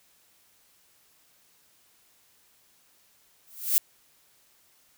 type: noise with exponential growth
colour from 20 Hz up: violet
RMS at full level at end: -18 dBFS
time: 3.47-3.78 s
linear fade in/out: 0 ms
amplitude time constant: 67 ms
effects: white hiss -63 dBFS RMS until 4.97 s